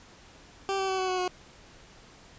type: tone with pitch steps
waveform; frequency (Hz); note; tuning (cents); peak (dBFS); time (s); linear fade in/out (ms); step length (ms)
20% pulse; 389.9 / 384.5 / 379.2 / 374 / 368.9 / 363.8; G4 / G4 / F#4 / F#4 / F#4 / F#4; -9 / -33 / +43 / +19 / -5 / -29; -22; 0.69-1.278; 0; 98
effects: pink hiss -53 dBFS RMS until 2.38 s + resampled to 16000 Hz